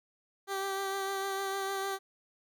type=tone with vibrato; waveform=15% pulse; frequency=390.2 Hz; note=G4; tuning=8 cents flat; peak=-26 dBFS; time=0.47-1.99 s; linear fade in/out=50 ms; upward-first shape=triangle; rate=6.6 Hz; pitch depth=22 cents each way; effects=none